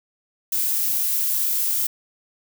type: noise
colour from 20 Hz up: violet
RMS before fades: -22 dBFS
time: 0.52-1.87 s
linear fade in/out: 5 ms
effects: none